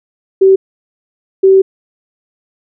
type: tone bursts at uneven times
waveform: sine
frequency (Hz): 384.1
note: G4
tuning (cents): -35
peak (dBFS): -3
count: 2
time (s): 0.41-0.56 / 1.43-1.62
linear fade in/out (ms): 10
effects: none